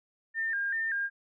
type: tone with vibrato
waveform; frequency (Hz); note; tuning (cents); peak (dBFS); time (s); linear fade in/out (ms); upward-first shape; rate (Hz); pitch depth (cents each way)
sine; 1705; G#6; +45; -28; 0.34-1.1; 50; square; 2.6; 98
effects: none